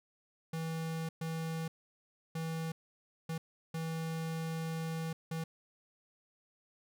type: tone bursts at uneven times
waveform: square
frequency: 162.4 Hz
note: E3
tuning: 26 cents flat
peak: -36 dBFS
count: 6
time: 0.53-1.09 / 1.21-1.68 / 2.35-2.72 / 3.29-3.38 / 3.74-5.13 / 5.31-5.44 s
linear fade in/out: 5 ms
effects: none